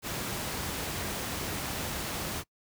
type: noise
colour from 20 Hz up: pink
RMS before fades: -34 dBFS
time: 0.02-2.44 s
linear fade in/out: 50 ms
effects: noise-tail reverb RT60 0.1 s tail -23 dB re dry + high-pass 60 Hz 12 dB/octave